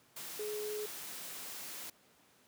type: tone in noise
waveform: sine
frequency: 422.2 Hz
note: G#4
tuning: 29 cents sharp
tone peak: -37 dBFS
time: 0.39-0.86 s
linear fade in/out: 5 ms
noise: white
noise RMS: -45 dBFS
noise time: 0.16-1.9 s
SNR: +5 dB
effects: pink hiss -66 dBFS RMS until 2.47 s + high-pass 150 Hz 12 dB/octave